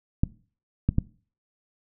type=clicks; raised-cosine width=5 ms; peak=-8 dBFS; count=3; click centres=0.235 / 0.89 / 0.984 s; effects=noise-tail reverb RT60 0.4 s tail -20 dB re dry